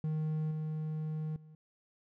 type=tone with level steps; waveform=triangle; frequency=155.56 Hz; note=D#3; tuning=in tune; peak=-29 / -32 / -50 dBFS; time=0.04-1.55 s; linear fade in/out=2 ms; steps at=0.51 / 1.36 s; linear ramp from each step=2 ms; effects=none